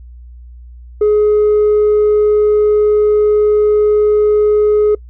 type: tone with tanh clipping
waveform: triangle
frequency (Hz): 420.9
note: G#4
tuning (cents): +23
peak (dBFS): -8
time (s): 1.01-4.95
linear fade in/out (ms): 5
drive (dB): 6
effects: noise-tail reverb RT60 0.1 s tail -25 dB re dry + added 60 Hz sine -32 dBFS peak until 5.09 s